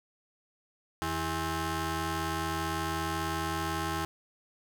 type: ring-modulated tone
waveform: 15% pulse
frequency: 245.2 Hz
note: B3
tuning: 12 cents flat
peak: -21 dBFS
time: 1.02-4.05 s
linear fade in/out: 0 ms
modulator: 574 Hz
effects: none